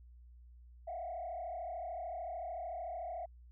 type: tone with frequency modulation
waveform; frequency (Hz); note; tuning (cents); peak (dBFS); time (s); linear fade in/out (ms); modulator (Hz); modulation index
sine; 693; F5; -14; -38; 0.87-3.26; 10; 33.5; 1.5
effects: tanh soft clip ceiling -34 dBFS + added 60 Hz sine -54 dBFS peak until 3.51 s